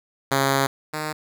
5% pulse tone pair in turn, 136.6 / 153.72 Hz, C#3 / D#3, -25 / -21 cents, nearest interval major second, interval 204 cents, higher second, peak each -7 / -15 dBFS, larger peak first, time 0.31-0.67 / 0.93-1.13 s, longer first, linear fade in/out 10 ms, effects none

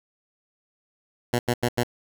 10% pulse tone bursts, 121.3 Hz, B2, 31 cents flat, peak -12 dBFS, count 4, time 1.33-1.834 s, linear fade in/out 5 ms, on 60 ms, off 88 ms, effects none

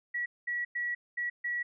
sine tone bursts at uneven times, 1930 Hz, B6, 40 cents flat, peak -30 dBFS, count 5, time 0.14-0.26 / 0.47-0.65 / 0.75-0.95 / 1.17-1.3 / 1.44-1.63 s, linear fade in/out 10 ms, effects none

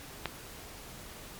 click, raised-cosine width 0.3 ms, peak -15 dBFS, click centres 0.257 s, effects pink hiss -47 dBFS RMS until 1.39 s + MP3 96 kbps

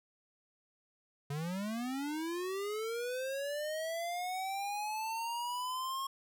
square linear sweep, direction up, 138.59 to 1086 Hz, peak -36 dBFS, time 1.3-6.07 s, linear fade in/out 5 ms, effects none

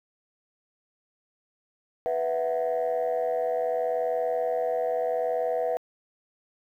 sine chord, B suspended fourth, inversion none, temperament equal, 493.9 / 659.3 / 740 Hz, B4 / E5 / F#5, 0 / 0 / 0 cents, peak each -26 / -27 / -30 dBFS, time 2.06-5.77 s, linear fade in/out 0 ms, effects tanh soft clip ceiling -19 dBFS + 10-bit

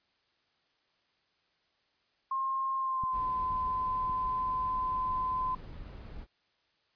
sine tone with pitch glide, 1066 to 1023.2 Hz, C6 to C6, +32 to -39 cents, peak -29 dBFS, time 2.31-5.55 s, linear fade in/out 5 ms, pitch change -71 cents, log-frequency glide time 2.76-3.25 s
clicks, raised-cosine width 5 ms, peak -30 dBFS, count 2, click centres 3.037 / 4.097 s
brown noise, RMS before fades -44 dBFS, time 3.11-6.27 s, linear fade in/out 50 ms
effects white hiss -73 dBFS RMS until 6.95 s + resampled to 11025 Hz

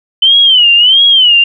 sine tone with vibrato, 3035 Hz, F#7, 43 cents sharp, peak -3 dBFS, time 0.22-1.44 s, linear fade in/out 5 ms, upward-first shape sine, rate 1.5 Hz, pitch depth 150 cents each way, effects none

